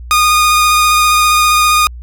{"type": "tone with vibrato", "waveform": "sawtooth", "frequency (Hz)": 1228, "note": "D#6", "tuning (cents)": -23, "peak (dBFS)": -4, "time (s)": [0.11, 1.87], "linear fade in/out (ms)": 0, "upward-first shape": "sine", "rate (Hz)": 15, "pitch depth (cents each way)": 11, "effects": ["added 60 Hz sine -26 dBFS peak until 2.02 s"]}